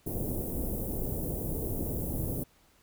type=band-stop noise; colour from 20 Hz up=pink; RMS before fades=-33 dBFS; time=0.06-2.44 s; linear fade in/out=10 ms; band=550 to 12000 Hz; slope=24 dB/octave; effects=pink hiss -64 dBFS RMS until 2.82 s